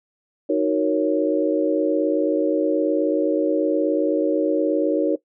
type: chord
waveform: sine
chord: D# minor seventh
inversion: none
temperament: equal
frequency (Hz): 311.1 / 370 / 466.2 / 554.4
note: D#4 / F#4 / A#4 / C#5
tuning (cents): 0 / 0 / 0 / 0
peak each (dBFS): -21 / -24 / -23 / -22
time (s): 0.49-5.16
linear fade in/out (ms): 10
effects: noise-tail reverb RT60 0.1 s tail -18 dB re dry